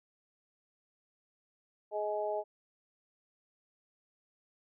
harmonic tone, 210 Hz, G#3, 19 cents sharp, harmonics 2 / 3 / 4, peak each -37 / -34 / -38 dBFS, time 1.91-2.44 s, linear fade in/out 50 ms, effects none

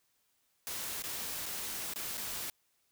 white noise with dropouts, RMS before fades -39 dBFS, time 0.67-2.5 s, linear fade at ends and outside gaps 0 ms, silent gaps 1.022-1.039 / 1.458-1.463 / 1.936-1.959 / 2.172-2.178 s, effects white hiss -75 dBFS RMS until 2.91 s

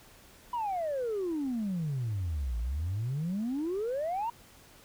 sine exponential two-way sweep, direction down then up, 997 to 55 to 961 Hz, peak -28 dBFS, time 0.53-4.3 s, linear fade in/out 5 ms, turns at 2.59 s, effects tanh soft clip ceiling -27 dBFS + pink hiss -56 dBFS RMS until 4.84 s

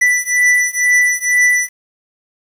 square beating tone pair, 1975.5 / 1977.6 Hz, B6 / B6, 0 / +2 cents, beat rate 2.1 Hz, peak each -15 / -14 dBFS, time 0.01-1.69 s, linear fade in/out 10 ms, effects low-pass 11000 Hz 12 dB/octave + 7-bit

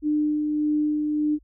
sine tone with tremolo, 300.7 Hz, D4, 41 cents sharp, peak -19 dBFS, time 0.02-1.39 s, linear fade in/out 50 ms, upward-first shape sine, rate 1.7 Hz, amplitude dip 30%, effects added 50 Hz sine -54 dBFS peak until 1.43 s

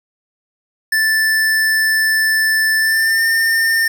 square tone with pitch glide, 1760 to 1808.4 Hz, A6 to A6, 0 to +47 cents, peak -13 dBFS, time 0.92-3.88 s, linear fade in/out 5 ms, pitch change +47 cents, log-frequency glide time 2.78-3.22 s, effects 7-bit

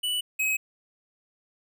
square tone pair in turn, 2964 / 2546 Hz, F#7 / D#7, +2 / +39 cents, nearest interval minor third, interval 263 cents, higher first, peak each -26 / -24 dBFS, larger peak second, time 0.03-0.21 / 0.39-0.57 s, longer neither, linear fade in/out 10 ms, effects none

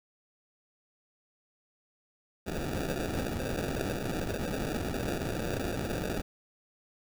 white noise with sample-and-hold, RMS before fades -33 dBFS, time 2.46-6.22 s, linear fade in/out 20 ms, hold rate 1050 Hz, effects none

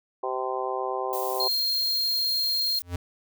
harmonic tone, 129.1 Hz, C3, 23 cents flat, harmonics 3 / 4 / 5 / 6 / 7 / 8, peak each -32 / -33 / -36 / -32 / -38 / -33 dBFS, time 0.23-1.48 s, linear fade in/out 5 ms
violet noise, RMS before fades -35 dBFS, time 1.13-2.82 s, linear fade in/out 0 ms
sine tone, 4213 Hz, C8, 11 cents sharp, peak -23 dBFS, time 1.4-2.79 s, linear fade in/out 2 ms
square tone with exponential growth, 88 Hz, F2, 14 cents sharp, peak -25 dBFS, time 2.81-2.96 s, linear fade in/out 5 ms, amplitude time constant 31 ms
effects none

